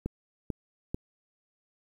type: click train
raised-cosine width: 3 ms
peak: -18 dBFS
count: 3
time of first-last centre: 0.06-0.945 s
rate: 2.26 Hz
effects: 9-bit